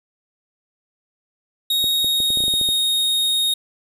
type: tone with pitch glide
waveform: 45% pulse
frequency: 3758 to 3728 Hz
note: A#7 to A#7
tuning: +13 to -1 cents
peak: -16 dBFS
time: 1.7-3.54 s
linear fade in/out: 5 ms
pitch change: -14 cents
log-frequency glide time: 1.91-2.67 s
type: clicks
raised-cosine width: 2 ms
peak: -19 dBFS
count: 11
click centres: 1.842 / 2.045 / 2.203 / 2.304 / 2.373 / 2.405 / 2.439 / 2.481 / 2.539 / 2.613 / 2.689 s
effects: none